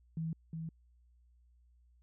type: tone with echo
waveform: sine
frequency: 161.9 Hz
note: E3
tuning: 31 cents flat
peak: -34 dBFS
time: 0.17-0.33 s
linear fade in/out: 2 ms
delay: 360 ms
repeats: 1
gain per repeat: -4 dB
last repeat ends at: 0.69 s
effects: added 60 Hz sine -63 dBFS peak until 2.02 s